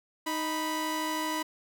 sawtooth tone pair together, 311.1 / 986 Hz, D#4 / B5, 0 / -3 cents, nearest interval octave + minor sixth, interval 1997 cents, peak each -29 / -28 dBFS, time 0.26-1.43 s, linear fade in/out 10 ms, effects none

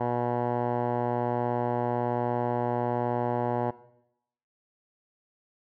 10% pulse tone with low-pass filter, 121.2 Hz, B2, 32 cents flat, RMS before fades -28 dBFS, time 0-3.71 s, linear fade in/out 10 ms, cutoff 950 Hz, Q 3.3, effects noise-tail reverb RT60 0.8 s tail -17 dB re dry

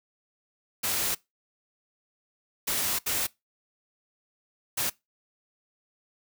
white noise bursts at uneven times, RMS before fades -28 dBFS, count 4, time 0.83-1.15 / 2.67-2.99 / 3.06-3.27 / 4.77-4.9 s, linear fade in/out 10 ms, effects noise-tail reverb RT60 0.2 s tail -22 dB re dry

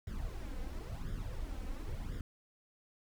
brown noise with flanger, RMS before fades -40 dBFS, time 0.07-2.21 s, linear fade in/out 2 ms, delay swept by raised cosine 0.57 to 3.97 ms, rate 0.96 Hz, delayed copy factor +0.7, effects none

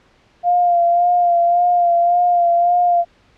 sine tone with vibrato, 698.5 Hz, F5, in tune, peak -11 dBFS, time 0.43-3.05 s, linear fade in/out 50 ms, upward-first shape sine, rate 1.8 Hz, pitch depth 29 cents each way, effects pink hiss -54 dBFS RMS until 3.37 s + low-pass 4000 Hz 12 dB/octave

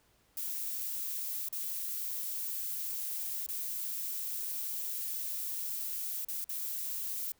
violet noise with dropouts, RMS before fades -37 dBFS, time 0.37-7.32 s, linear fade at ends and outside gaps 2 ms, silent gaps 1.487-1.526 / 3.464-3.487 / 6.248-6.285 / 6.443-6.492 s, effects pink hiss -69 dBFS RMS until 7.39 s

